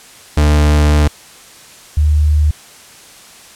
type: tone pair in turn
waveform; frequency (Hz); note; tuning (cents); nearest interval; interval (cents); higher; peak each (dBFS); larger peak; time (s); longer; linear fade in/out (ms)
40% pulse / sine; 74.6 / 75.42; D2 / D2; +28 / +47; unison; 19; second; -7 / -8; first; 0.37-1.08 / 1.97-2.51; first; 5
effects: white hiss -39 dBFS RMS until 3.55 s + low-pass 10000 Hz 12 dB/octave